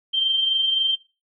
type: tone with amplitude modulation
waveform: sine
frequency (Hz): 3144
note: G7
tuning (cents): +4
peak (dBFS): -16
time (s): 0.13-0.96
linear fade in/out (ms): 20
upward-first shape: sine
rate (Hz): 23.7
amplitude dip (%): 45
effects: noise-tail reverb RT60 0.3 s tail -20 dB re dry